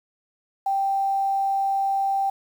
sine tone with quantisation, 784 Hz, G5, in tune, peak -20 dBFS, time 0.66-2.3 s, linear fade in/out 5 ms, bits 8, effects none

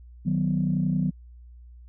sine chord, B major, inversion first, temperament just, 154.34 / 185.21 / 246.9 Hz, D#3 / F#3 / B3, -14 / +2 / 0 cents, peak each -25 / -24 / -29 dBFS, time 0.25-1.11 s, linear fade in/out 20 ms, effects tanh soft clip ceiling -13 dBFS + added 60 Hz sine -44 dBFS peak until 1.88 s

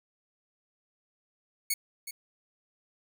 5% pulse tone with echo, 2217 Hz, C#7, in tune, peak -16 dBFS, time 1.7-1.74 s, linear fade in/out 5 ms, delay 370 ms, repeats 1, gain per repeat -11 dB, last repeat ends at 2.11 s, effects none

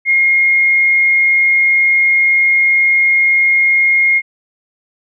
sine tone, 2141 Hz, C7, 39 cents sharp, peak -8 dBFS, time 0.05-4.22 s, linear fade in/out 50 ms, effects none

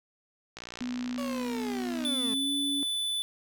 click train, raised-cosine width 0.2 ms, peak -23 dBFS, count 88, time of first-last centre 0.57-2.04 s, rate 59.2 Hz
sine tone with pitch glide, 247 to 280.5 Hz, B3 to C#4, 0 to +21 cents, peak -31 dBFS, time 0.81-2.83 s, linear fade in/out 0 ms, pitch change +221 cents, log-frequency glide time 2.04-2.52 s
30% pulse linear sweep, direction down, 575 to 210 Hz, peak -33 dBFS, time 1.18-2.34 s, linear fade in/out 2 ms
square tone, 3489 Hz, A7, 15 cents flat, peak -29 dBFS, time 2.05-3.22 s, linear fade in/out 0 ms
effects none

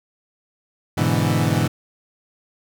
30% pulse chord, E dominant seventh, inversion first, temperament equal, 103.83 / 123.47 / 146.83 / 164.81 Hz, G#2 / B2 / D3 / E3, 0 / 0 / 0 / 0 cents, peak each -20 dBFS, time 0.97-1.68 s, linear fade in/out 10 ms, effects none

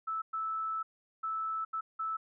sine tone bursts at uneven times, 1312 Hz, E6, 9 cents flat, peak -32 dBFS, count 5, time 0.07-0.22 / 0.33-0.83 / 1.23-1.65 / 1.73-1.81 / 1.99-2.17 s, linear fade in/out 10 ms, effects none

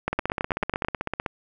two click trains, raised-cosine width 0.5 ms, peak -9 / -11 dBFS, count 8 / 19, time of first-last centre 0.08-0.848 / 0.13-1.262 s, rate 9.12 / 15.9 Hz, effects none

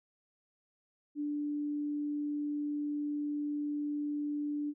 sine tone, 293.7 Hz, D4, in tune, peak -32 dBFS, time 1.15-4.74 s, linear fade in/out 50 ms, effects none

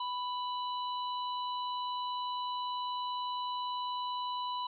harmonic tone, 991 Hz, B5, 6 cents sharp, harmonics 1 / 3 / 4, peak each -34 / -44 / -45 dBFS, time 0-4.67 s, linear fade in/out 5 ms, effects none

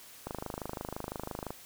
click train, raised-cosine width 1 ms, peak -22 dBFS, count 33, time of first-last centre 0.27-1.506 s, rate 25.9 Hz, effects white hiss -52 dBFS RMS until 1.65 s

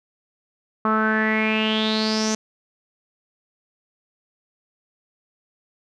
sawtooth tone with low-pass filter sweep, 217.7 Hz, A3, 18 cents flat, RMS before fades -21 dBFS, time 0.85-2.35 s, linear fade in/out 2 ms, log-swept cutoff 1200 to 6300 Hz, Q 7.9, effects none

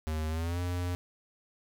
square tone with pitch glide, 78.2 to 88.8 Hz, D#2 to F2, +9 to +29 cents, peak -31 dBFS, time 0.07-0.95 s, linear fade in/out 0 ms, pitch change +220 cents, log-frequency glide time 0.28-0.6 s, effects none

